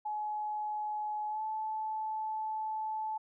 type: tone with pitch glide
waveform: sine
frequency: 847 to 869.3 Hz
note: G#5 to A5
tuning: +34 to -21 cents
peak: -33 dBFS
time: 0.05-3.18 s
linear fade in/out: 10 ms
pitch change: +45 cents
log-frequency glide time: 1.28-1.42 s
effects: none